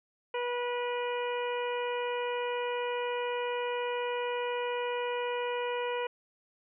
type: harmonic tone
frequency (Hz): 486.9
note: B4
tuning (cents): -25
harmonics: 1 / 2 / 3 / 4 / 5 / 6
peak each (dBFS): -32 / -36 / -43 / -44 / -42 / -44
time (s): 0.34-6.07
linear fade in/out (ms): 5
effects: none